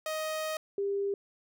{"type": "tone pair in turn", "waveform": ["sawtooth", "sine"], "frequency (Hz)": [626, 398.9], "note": ["D#5", "G4"], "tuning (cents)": [10, 30], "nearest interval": "minor sixth", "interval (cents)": 780, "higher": "first", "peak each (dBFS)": -28, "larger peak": "neither", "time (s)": [[0.06, 0.57], [0.78, 1.14]], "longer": "first", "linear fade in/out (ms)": 2, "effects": []}